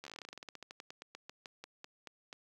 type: slowing click train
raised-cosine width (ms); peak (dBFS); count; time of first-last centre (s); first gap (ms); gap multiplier
0.2; -29; 29; 0.04-2.328; 12; 1.12
effects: high-pass 200 Hz 12 dB/octave + 11-bit